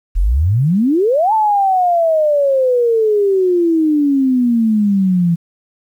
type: exponential two-way sweep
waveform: sine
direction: up then down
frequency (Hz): 38.89 to 890 to 166.5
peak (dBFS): -10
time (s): 0.15-5.36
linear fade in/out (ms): 20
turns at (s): 1.33
effects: 8-bit